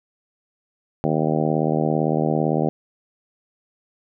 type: harmonic tone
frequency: 77.78 Hz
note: D#2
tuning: in tune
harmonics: 2 / 3 / 4 / 5 / 6 / 7 / 8 / 9 / 10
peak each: -23 / -25 / -26 / -27 / -28 / -28 / -29 / -30 / -30 dBFS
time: 1.04-2.69 s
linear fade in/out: 0 ms
effects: none